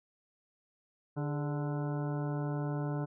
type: harmonic tone with a mistuned harmonic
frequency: 146.9 Hz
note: D3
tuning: 1 cent sharp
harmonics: 1 / 2 / 3 / 4 / 5 / 6 / 7 / 9 / 10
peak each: -33 / -39 / -43 / -45 / -47 / -49 / -50 / -52 / -53 dBFS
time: 1.16-3.06 s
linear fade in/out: 20 ms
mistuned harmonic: 3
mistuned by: -79 cents
effects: none